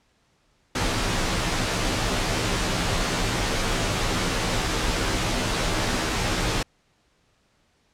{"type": "noise with comb filter", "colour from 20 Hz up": "pink", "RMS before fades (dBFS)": -24, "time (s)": [0.75, 6.63], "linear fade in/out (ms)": 5, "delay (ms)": 14, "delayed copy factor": -0.8, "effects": ["pink hiss -65 dBFS RMS until 7.93 s", "low-pass 7000 Hz 12 dB/octave"]}